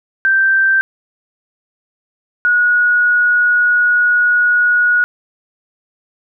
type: tone pair in turn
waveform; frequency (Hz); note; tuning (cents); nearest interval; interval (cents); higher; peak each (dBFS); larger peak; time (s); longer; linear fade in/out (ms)
sine; 1564 / 1454.6; G6 / F#6; -4 / -30; minor second; 126; first; -9; neither; 0.25-0.81 / 2.45-5.04; second; 0
effects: none